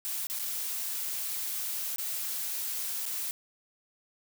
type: noise with dropouts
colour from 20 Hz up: blue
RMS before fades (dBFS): -34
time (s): 0.05-3.31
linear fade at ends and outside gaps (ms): 0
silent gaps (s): 0.269-0.299 / 0.389-0.395 / 1.96-1.983 / 3.055-3.062
effects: none